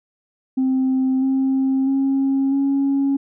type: tone with pitch steps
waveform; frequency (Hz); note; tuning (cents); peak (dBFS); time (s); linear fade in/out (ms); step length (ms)
sine; 261.6 / 266.3 / 271.1 / 276; C4 / C4 / C#4 / C#4; 0 / +31 / -38 / -7; -14; 0.57-3.17; 10; 650
effects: tanh soft clip ceiling -13 dBFS